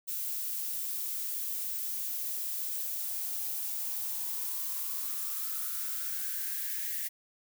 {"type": "noise with high-pass filter sweep", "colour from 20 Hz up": "violet", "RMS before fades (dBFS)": -35, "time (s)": [0.07, 7.09], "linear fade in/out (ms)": 20, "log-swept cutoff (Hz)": [300, 1900], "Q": 6.8, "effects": []}